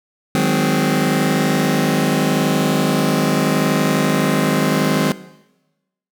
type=chord; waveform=sawtooth; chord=Ab dominant seventh; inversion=second; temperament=just; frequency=155.74 / 186.89 / 207.7 / 259.6 Hz; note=Eb3 / Gb3 / Ab3 / C4; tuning=+2 / +18 / 0 / -13 cents; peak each=-16 dBFS; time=0.35-5.12 s; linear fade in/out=0 ms; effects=noise-tail reverb RT60 1.0 s tail -18 dB re dry